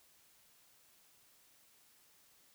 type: silence
effects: white hiss -67 dBFS RMS until 2.54 s